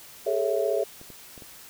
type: chord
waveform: sine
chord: A major seventh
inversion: third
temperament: equal with one note detuned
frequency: 405.1 / 440 / 554.4 / 659.3 Hz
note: G#4 / A4 / C#5 / E5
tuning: -43 / 0 / 0 / 0 cents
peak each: -28 dBFS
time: 0.26-0.84 s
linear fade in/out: 10 ms
type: clicks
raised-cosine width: 2 ms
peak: -32 dBFS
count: 4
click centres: 1.014 / 1.103 / 1.378 / 1.422 s
effects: white hiss -47 dBFS RMS until 1.69 s